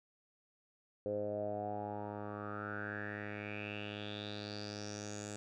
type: tone with low-pass filter sweep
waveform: 10% pulse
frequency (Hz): 103.83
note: G#2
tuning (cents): 0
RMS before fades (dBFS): -42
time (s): 1.06-5.36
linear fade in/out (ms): 0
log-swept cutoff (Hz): 500 to 7600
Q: 7.1
effects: none